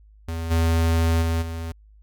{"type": "tone with level steps", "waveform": "square", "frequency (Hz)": 82.41, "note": "E2", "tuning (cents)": 0, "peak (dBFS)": [-27, -18, -21, -29], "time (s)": [0.28, 1.72], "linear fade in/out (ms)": 5, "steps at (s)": [0.5, 1.21, 1.41], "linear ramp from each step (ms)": 20, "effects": ["added 52 Hz sine -48 dBFS peak until 2.02 s"]}